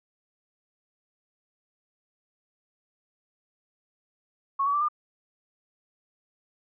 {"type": "tone with pitch steps", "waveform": "sine", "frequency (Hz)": [1102, 1135.6, 1170.2, 1205.9], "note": ["C#6", "C#6", "D6", "D6"], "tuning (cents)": [-11, 41, -7, 45], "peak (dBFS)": -22, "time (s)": [4.59, 4.886], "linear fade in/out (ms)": 10, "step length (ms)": 74, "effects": []}